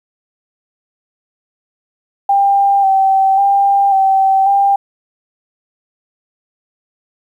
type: tone with vibrato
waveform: sine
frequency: 784 Hz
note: G5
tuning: in tune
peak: -8 dBFS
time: 2.29-4.76 s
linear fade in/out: 5 ms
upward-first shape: square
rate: 0.92 Hz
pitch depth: 25 cents each way
effects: 8-bit